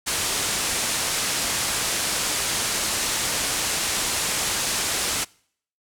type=low-pass noise; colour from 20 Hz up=white; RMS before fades=-25 dBFS; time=0.06-5.25 s; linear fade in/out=20 ms; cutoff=9900 Hz; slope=24 dB/octave; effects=noise-tail reverb RT60 0.6 s tail -25 dB re dry